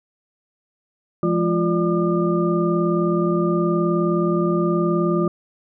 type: tone cluster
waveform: sine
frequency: 172 / 211.1 / 348.3 / 592 / 1204 Hz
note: F3 / G#3 / F4 / D5 / D6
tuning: -26 / +29 / -5 / +14 / +43 cents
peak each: -21 / -26 / -20 / -27 / -27 dBFS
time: 1.23-5.28 s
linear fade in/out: 2 ms
effects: none